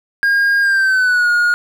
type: tone with pitch glide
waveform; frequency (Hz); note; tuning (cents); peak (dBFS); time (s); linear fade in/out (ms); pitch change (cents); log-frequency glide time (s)
triangle; 1620 to 1434.9; G#6 to F6; -43 to +46; -9; 0.23-1.54; 0; -211; 0.62-1.3
effects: none